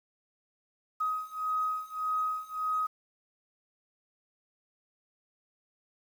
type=beating tone pair; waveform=sine; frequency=1259 / 1260.7 Hz; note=D#6 / D#6; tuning=+20 / +22 cents; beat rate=1.7 Hz; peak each=-33 / -32 dBFS; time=1-2.87 s; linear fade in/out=10 ms; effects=9-bit